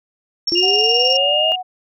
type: tone with tremolo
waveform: sine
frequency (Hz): 5470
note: F8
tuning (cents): -37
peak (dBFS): -15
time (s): 0.47-1.17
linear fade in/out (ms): 5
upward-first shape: square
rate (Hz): 19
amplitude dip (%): 60
type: linear sweep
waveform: sine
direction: up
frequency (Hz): 338.6 to 648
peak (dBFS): -18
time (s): 0.52-1.52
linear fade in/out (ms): 0
type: tone with pitch glide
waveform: sine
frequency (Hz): 2819 to 2837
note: F7 to F7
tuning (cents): +16 to +27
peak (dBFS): -15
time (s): 0.55-1.56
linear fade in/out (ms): 10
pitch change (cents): +11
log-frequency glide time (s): 0.78-1.26
type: tone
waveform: sine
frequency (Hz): 738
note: F#5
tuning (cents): -5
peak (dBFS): -23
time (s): 0.62-1.63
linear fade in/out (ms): 20
effects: none